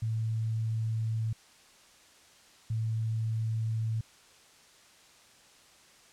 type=tone pair in turn; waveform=sine; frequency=111.6 / 111.6 Hz; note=A2 / A2; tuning=+25 / +25 cents; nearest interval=unison; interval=0 cents; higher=neither; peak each=-28 dBFS; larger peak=neither; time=0.02-1.33 / 2.7-4.01 s; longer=neither; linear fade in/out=5 ms; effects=white hiss -58 dBFS RMS until 6.12 s + low-pass 8000 Hz 12 dB/octave